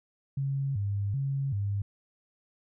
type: tone with vibrato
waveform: sine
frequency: 117.6 Hz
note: A#2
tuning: 16 cents sharp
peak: -27 dBFS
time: 0.37-1.82 s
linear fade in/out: 5 ms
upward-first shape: square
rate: 1.3 Hz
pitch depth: 270 cents each way
effects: none